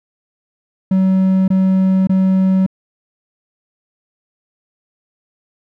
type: tone bursts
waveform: triangle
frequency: 189.1 Hz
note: F#3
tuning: 38 cents sharp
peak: -8 dBFS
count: 3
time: 0.91-2.664 s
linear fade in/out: 5 ms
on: 570 ms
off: 22 ms
effects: none